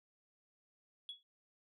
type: tone with exponential decay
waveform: sine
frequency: 3366 Hz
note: G#7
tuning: 23 cents sharp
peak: -38 dBFS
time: 1.09-1.23 s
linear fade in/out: 1 ms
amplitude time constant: 29 ms
effects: tanh soft clip ceiling -39 dBFS